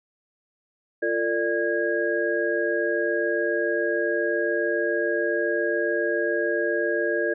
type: tone cluster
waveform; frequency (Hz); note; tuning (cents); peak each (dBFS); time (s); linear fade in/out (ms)
sine; 345.6 / 452.8 / 592 / 1641; F4 / A4 / D5 / G#6; -18 / +50 / +14 / -21; -27; 1.02-7.34; 10
effects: none